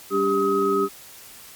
sine tone cluster, 196.3 / 287.2 / 395.6 / 1267 Hz, G3 / D4 / G4 / D#6, +3 / -39 / +16 / +31 cents, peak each -29 / -27 / -20 / -23 dBFS, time 0.1-0.89 s, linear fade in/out 50 ms, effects white hiss -44 dBFS RMS until 1.55 s + MP3 96 kbps

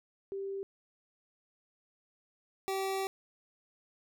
sine / 25% pulse tone pair in turn, 392 / 385.9 Hz, G4 / G4, 0 / -27 cents, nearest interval unison, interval 27 cents, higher first, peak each -35 / -28 dBFS, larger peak second, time 0.32-0.63 / 2.68-3.07 s, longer second, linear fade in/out 0 ms, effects none

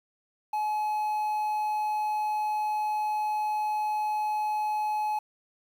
triangle tone with quantisation, 850 Hz, G#5, 40 cents sharp, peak -24 dBFS, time 0.53-5.19 s, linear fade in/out 5 ms, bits 9, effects none

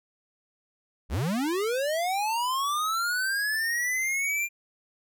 square linear sweep, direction up, 44.96 to 2400 Hz, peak -26 dBFS, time 1.09-4.49 s, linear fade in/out 50 ms, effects none

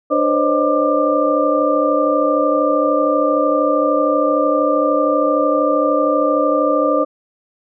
sine tone cluster, 296.3 / 510 / 543 / 614 / 1190 Hz, D4 / C5 / C#5 / D#5 / D6, +15 / -44 / -36 / -23 / +22 cents, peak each -19 dBFS, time 0.1-7.05 s, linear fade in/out 20 ms, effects none

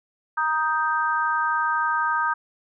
sine chord, Eb major, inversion second, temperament equal with one note detuned, 937.7 / 1244.5 / 1568 Hz, Bb5 / Eb6 / G6, +10 / 0 / 0 cents, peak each -25 / -24 / -25 dBFS, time 0.37-2.34 s, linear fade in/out 10 ms, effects none

